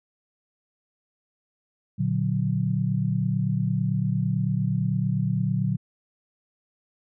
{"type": "chord", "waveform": "sine", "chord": "Bb augmented", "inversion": "none", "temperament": "equal with one note detuned", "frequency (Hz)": [117.96, 146.83, 185], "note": ["Bb2", "D3", "F#3"], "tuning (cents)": [21, 0, 0], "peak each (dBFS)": -26, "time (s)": [1.98, 5.77], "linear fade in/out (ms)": 20, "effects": []}